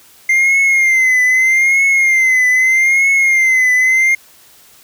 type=tone with vibrato; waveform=triangle; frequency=2093 Hz; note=C7; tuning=in tune; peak=-7 dBFS; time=0.29-4.15 s; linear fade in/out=5 ms; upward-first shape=triangle; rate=0.8 Hz; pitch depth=84 cents each way; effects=white hiss -45 dBFS RMS until 4.83 s